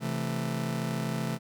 40% pulse chord, A minor, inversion first, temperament just, 132 / 165 / 220 Hz, C3 / E3 / A3, +16 / +2 / 0 cents, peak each -33 dBFS, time 0-1.39 s, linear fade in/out 50 ms, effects none

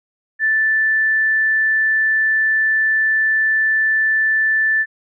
sine tone, 1760 Hz, A6, in tune, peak -13 dBFS, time 0.39-4.86 s, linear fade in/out 50 ms, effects none

